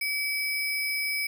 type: tone with sample-and-hold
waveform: sine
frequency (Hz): 2287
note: D7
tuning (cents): -47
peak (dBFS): -26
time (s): 0.01-1.27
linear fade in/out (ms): 5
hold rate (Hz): 7350
effects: none